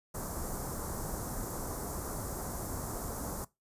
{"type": "band-stop noise", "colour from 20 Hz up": "pink", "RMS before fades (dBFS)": -38, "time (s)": [0.14, 3.45], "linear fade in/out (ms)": 10, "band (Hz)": [1300, 6400], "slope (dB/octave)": 24, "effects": ["noise-tail reverb RT60 0.2 s tail -20 dB re dry", "resampled to 32000 Hz"]}